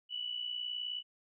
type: tone with amplitude modulation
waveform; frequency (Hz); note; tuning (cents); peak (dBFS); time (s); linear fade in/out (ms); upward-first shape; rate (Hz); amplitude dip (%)
sine; 2959; F#7; -1; -33; 0.09-1.03; 50; sine; 59.5; 65
effects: none